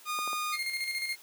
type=tone; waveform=sawtooth; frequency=1225 Hz; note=D#6; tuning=27 cents flat; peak=-27 dBFS; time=0.05-0.58 s; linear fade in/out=50 ms
type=clicks; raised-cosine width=1 ms; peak=-26 dBFS; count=3; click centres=0.189 / 0.276 / 0.331 s
type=tone with tremolo; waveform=30% pulse; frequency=2130 Hz; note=C7; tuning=30 cents sharp; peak=-27 dBFS; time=0.52-1.16 s; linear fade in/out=20 ms; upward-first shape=square; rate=14 Hz; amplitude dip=45%
effects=white hiss -54 dBFS RMS until 1.22 s + high-pass 300 Hz 12 dB/octave